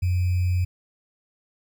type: tone with sample-and-hold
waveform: sine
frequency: 90 Hz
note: F#2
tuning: 47 cents flat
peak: -19 dBFS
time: 0.02-0.65 s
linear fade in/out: 10 ms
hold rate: 2450 Hz
effects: none